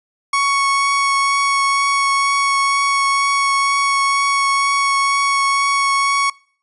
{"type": "tone with vibrato", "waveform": "30% pulse", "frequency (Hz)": 1110, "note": "C#6", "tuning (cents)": 2, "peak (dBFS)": -11, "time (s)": [0.33, 6.3], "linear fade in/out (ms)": 5, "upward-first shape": "triangle", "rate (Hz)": 2.1, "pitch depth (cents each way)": 10, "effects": ["noise-tail reverb RT60 0.5 s tail -24 dB re dry", "resampled to 24000 Hz"]}